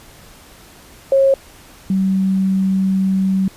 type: tone pair in turn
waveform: sine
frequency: 542 / 191.02 Hz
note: C#5 / G3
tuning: -39 / -45 cents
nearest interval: octave + tritone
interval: 1806 cents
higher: first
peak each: -9 / -13 dBFS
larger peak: first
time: 1.12-1.34 / 1.9-3.48 s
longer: second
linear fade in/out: 2 ms
effects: pink hiss -43 dBFS RMS until 3.56 s + resampled to 32000 Hz